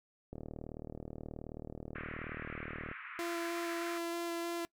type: click train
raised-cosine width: 2 ms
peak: -30 dBFS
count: 101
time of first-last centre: 0.33-2.914 s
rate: 38.7 Hz
type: band-pass noise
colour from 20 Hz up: pink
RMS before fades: -47 dBFS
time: 1.95-3.98 s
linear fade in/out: 5 ms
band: 1200 to 2400 Hz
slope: 48 dB/octave
type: tone with vibrato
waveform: sawtooth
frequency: 340 Hz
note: F4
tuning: 46 cents flat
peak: -32 dBFS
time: 3.19-4.65 s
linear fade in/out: 0 ms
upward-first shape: square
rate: 3.2 Hz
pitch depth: 8 cents each way
effects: noise-tail reverb RT60 0.1 s tail -23 dB re dry